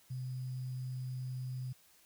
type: tone with sample-and-hold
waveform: sine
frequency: 127.9 Hz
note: C3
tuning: 39 cents flat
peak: -37 dBFS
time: 0.1-1.73 s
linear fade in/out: 10 ms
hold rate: 4900 Hz
effects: white hiss -65 dBFS RMS until 2.05 s